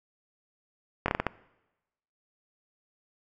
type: slowing click train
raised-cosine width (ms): 0.5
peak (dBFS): -10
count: 6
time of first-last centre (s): 1.06-1.267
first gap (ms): 22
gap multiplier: 1.32
effects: noise-tail reverb RT60 1.0 s tail -21 dB re dry